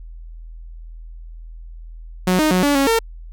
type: tone with pitch steps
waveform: sawtooth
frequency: 183.2 / 309 / 183.1 / 287.2 / 275.3 / 454.7 Hz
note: F#3 / D#4 / F#3 / D4 / C#4 / A#4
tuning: -17 / -12 / -18 / -39 / -12 / -43 cents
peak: -10 dBFS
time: 2.27-2.99 s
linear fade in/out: 5 ms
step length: 120 ms
effects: added 41 Hz sine -33 dBFS peak until 3.32 s